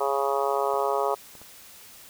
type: harmonic tone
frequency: 138.59 Hz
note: C#3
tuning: in tune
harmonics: 3 / 4 / 5 / 6 / 7 / 8 / 9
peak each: -28 / -29 / -30 / -31 / -31 / -32 / -33 dBFS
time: 0-1.15 s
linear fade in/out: 10 ms
type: clicks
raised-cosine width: 1 ms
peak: -33 dBFS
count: 3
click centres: 0.738 / 1.353 / 1.416 s
effects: white hiss -48 dBFS RMS until 2.09 s